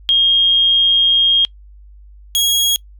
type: tone pair in turn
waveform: sine / sawtooth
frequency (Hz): 3239 / 3303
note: G#7 / G#7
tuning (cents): -44 / -10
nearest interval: unison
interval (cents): 34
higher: second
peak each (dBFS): -9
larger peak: neither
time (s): 0.09-1.45 / 2.35-2.76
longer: first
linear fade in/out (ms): 0
effects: noise-tail reverb RT60 0.1 s tail -24 dB re dry + added 50 Hz sine -38 dBFS peak until 2.99 s